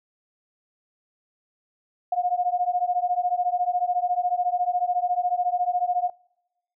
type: beating tone pair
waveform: sine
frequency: 710 / 724 Hz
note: F5 / F#5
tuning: +28 / -38 cents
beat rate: 14 Hz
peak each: -24 dBFS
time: 2.12-6.1 s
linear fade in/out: 5 ms
effects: noise-tail reverb RT60 0.9 s tail -25 dB re dry